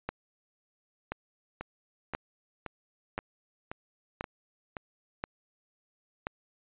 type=two click trains; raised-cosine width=0.5 ms; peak=-22 / -17 dBFS; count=7 / 7; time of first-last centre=1.61-4.768 / 0.09-6.269 s; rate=1.9 / 0.971 Hz; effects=resampled to 8000 Hz